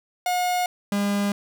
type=tone pair in turn; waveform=45% pulse; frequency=720 / 202.4 Hz; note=F#5 / G#3; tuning=-47 / -44 cents; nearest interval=octave + minor seventh; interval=2197 cents; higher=first; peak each=-21 dBFS; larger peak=neither; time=0.26-0.66 / 0.92-1.32 s; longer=neither; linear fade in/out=2 ms; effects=none